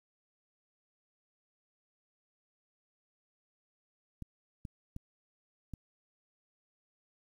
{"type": "clicks", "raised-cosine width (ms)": 5, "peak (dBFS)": -29, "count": 4, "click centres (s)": [4.223, 4.652, 4.964, 5.737], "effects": ["10-bit"]}